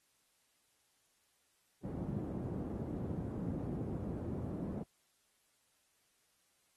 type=band-pass noise; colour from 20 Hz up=pink; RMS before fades=-40 dBFS; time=1.83-4.84 s; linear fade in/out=20 ms; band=110 to 310 Hz; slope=12 dB/octave; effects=white hiss -75 dBFS RMS until 6.76 s + AAC 32 kbps